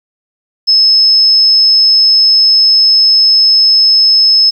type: tone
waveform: sine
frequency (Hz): 5200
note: E8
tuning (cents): -24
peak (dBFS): -4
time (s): 0.67-4.51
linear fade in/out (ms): 20
effects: 7-bit